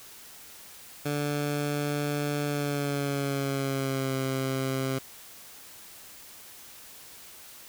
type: tone with pitch glide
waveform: 15% pulse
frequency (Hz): 145.9 to 133.02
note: D3 to C3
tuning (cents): -11 to +29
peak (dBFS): -21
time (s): 1.05-4.99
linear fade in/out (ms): 10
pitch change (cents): -160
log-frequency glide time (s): 2.45-4.15
effects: white hiss -48 dBFS RMS until 7.68 s